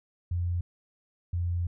sine tone pair in turn, 87.5 / 87.08 Hz, F2 / F2, +4 / -5 cents, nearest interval unison, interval 9 cents, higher first, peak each -26 dBFS, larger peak neither, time 0.31-0.61 / 1.33-1.67 s, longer second, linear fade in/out 5 ms, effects none

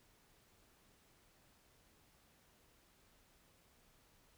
silence, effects pink hiss -70 dBFS RMS until 4.37 s

